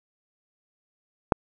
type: click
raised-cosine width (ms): 1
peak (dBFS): -3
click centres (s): 1.322
effects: none